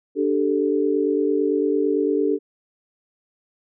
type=chord; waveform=sine; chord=D suspended fourth; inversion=none; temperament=just; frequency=293.7 / 391.6 / 440.5 Hz; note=D4 / G4 / A4; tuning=0 / -2 / +2 cents; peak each=-22 dBFS; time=0.15-2.39 s; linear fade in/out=50 ms; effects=none